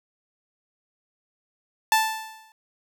sawtooth tone with exponential decay, 880 Hz, A5, in tune, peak -11 dBFS, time 1.92-2.52 s, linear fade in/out 1 ms, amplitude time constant 130 ms, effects none

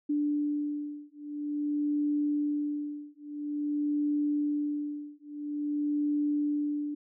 sine beating tone pair, 293.7 / 294.19 Hz, D4 / D4, 0 / +3 cents, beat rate 0.49 Hz, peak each -31 dBFS, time 0.09-6.95 s, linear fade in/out 10 ms, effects none

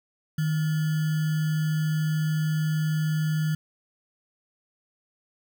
sine tone with sample-and-hold, 155.56 Hz, D#3, in tune, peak -22 dBFS, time 0.38-3.55 s, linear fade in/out 5 ms, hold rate 1575 Hz, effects none

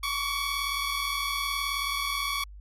15% pulse tone pair together, 1108.7 / 1147.8 Hz, C#6 / D6, 0 / -40 cents, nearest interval minor second, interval 60 cents, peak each -24 / -24 dBFS, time 0.03-2.44 s, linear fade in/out 5 ms, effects added 50 Hz sine -42 dBFS peak until 2.6 s + MP3 64 kbps

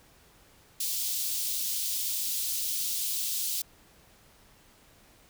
white high-pass noise, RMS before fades -31 dBFS, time 0.8-3.62 s, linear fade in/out 5 ms, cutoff 3300 Hz, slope 24 dB/octave, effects pink hiss -59 dBFS RMS until 5.29 s

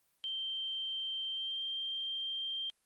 sine tone with pitch glide, 3136 to 3167 Hz, G7 to G7, 0 to +17 cents, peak -35 dBFS, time 0.24-2.7 s, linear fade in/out 0 ms, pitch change +17 cents, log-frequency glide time 1.31-1.6 s, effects white hiss -75 dBFS RMS until 2.85 s + Opus 32 kbps

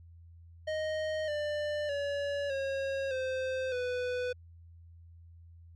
square tone with pitch steps, 622.3 / 594.9 / 568.7 / 543.6 / 519.7 / 496.8 Hz, D#5 / D5 / C#5 / C#5 / C5 / B4, 0 / +22 / +44 / -34 / -12 / +10 cents, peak -32 dBFS, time 0.67-4.33 s, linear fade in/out 10 ms, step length 610 ms, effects added 84 Hz sine -51 dBFS peak until 5.75 s + low-pass 4000 Hz 12 dB/octave

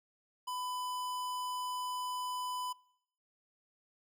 square tone, 1000 Hz, B5, 21 cents sharp, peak -37 dBFS, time 0.47-2.73 s, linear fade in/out 10 ms, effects noise-tail reverb RT60 0.8 s tail -25 dB re dry

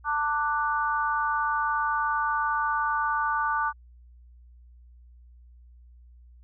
sine chord, D major, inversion second, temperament equal with one note detuned, 891.8 / 1174.7 / 1480 Hz, A5 / D6 / F#6, +23 / 0 / 0 cents, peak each -28 / -27 / -29 dBFS, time 0.04-3.73 s, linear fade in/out 50 ms, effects added 60 Hz sine -49 dBFS peak until 6.43 s

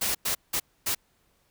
white noise bursts at uneven times, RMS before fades -27 dBFS, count 4, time 0.01-0.15 / 0.25-0.35 / 0.53-0.6 / 0.86-0.95 s, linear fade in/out 10 ms, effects pink hiss -68 dBFS RMS until 1.5 s

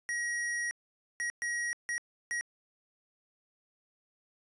square tone bursts at uneven times, 1900 Hz, A#6, 33 cents sharp, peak -32 dBFS, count 5, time 0.09-0.71 / 1.2-1.3 / 1.42-1.73 / 1.89-1.98 / 2.31-2.41 s, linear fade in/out 0 ms, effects resampled to 24000 Hz

